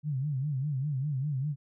sine tone with vibrato, 140 Hz, C#3, 18 cents sharp, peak -28 dBFS, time 0.03-1.56 s, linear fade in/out 50 ms, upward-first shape sine, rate 5 Hz, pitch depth 150 cents each way, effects none

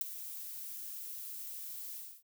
violet noise with ADSR envelope, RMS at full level -29 dBFS, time 0.01-2.23 s, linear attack 3 ms, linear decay 12 ms, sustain -15 dB, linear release 270 ms, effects none

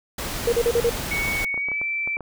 pink noise, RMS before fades -29 dBFS, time 0.18-1.45 s, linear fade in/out 5 ms
sine tone bursts, 470.8 Hz, A#4, 17 cents sharp, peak -16 dBFS, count 5, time 0.47-0.897 s, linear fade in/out 5 ms, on 55 ms, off 38 ms
sine tone with pitch glide, 2227 to 2332 Hz, C#7 to D7, +7 to -13 cents, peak -23 dBFS, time 1.11-2.17 s, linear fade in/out 5 ms, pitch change +80 cents, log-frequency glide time 1.54-1.83 s
clicks, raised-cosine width 1 ms, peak -22 dBFS, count 11, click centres 1.168 / 1.277 / 1.353 / 1.543 / 1.577 / 1.686 / 1.717 / 1.815 / 2.075 / 2.169 / 2.207 s
effects none

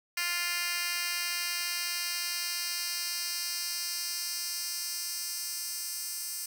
10% pulse tone with high-pass filter sweep, 349.2 Hz, F4, in tune, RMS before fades -34 dBFS, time 0.17-6.46 s, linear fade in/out 5 ms, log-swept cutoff 2500 to 7300 Hz, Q 1.2, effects none

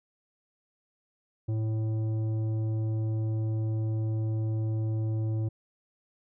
triangle tone with tanh clipping, 110 Hz, A2, in tune, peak -28 dBFS, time 1.48-5.49 s, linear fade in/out 10 ms, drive 14 dB, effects none

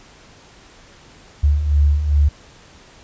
sine beating tone pair, 70.9 / 73.4 Hz, C#2 / D2, +40 / 0 cents, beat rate 2.5 Hz, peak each -20 / -13 dBFS, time 1.43-2.29 s, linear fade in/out 10 ms, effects pink hiss -46 dBFS RMS until 3.03 s + resampled to 16000 Hz

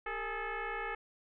sine tone with frequency modulation, 457.2 Hz, A#4, 34 cents flat, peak -35 dBFS, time 0.06-0.95 s, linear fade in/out 5 ms, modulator 428 Hz, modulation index 4.3, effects none

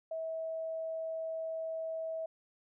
sine tone, 647 Hz, E5, 32 cents flat, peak -35 dBFS, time 0.11-2.26 s, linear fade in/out 5 ms, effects none

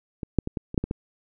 clicks, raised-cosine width 3 ms, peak -18 / -6 / -16 / -15 / -20 / -6 / -14 / -14 dBFS, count 8, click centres 0.232 / 0.387 / 0.474 / 0.572 / 0.744 / 0.778 / 0.84 / 0.911 s, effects none

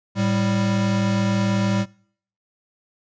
square tone pair together, 110 / 196.26 Hz, A2 / G3, 0 / +2 cents, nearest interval minor seventh, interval 1002 cents, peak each -23 / -21 dBFS, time 0.15-1.86 s, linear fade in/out 50 ms, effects noise-tail reverb RT60 0.6 s tail -25 dB re dry + resampled to 16000 Hz

